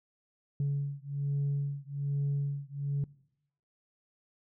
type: beating tone pair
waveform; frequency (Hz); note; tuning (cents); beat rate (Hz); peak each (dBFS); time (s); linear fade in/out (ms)
sine; 140.9 / 142.1; C#3 / C#3; +29 / +43; 1.2; -31; 0.6-3.04; 2
effects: noise-tail reverb RT60 0.8 s tail -23 dB re dry + tanh soft clip ceiling -25 dBFS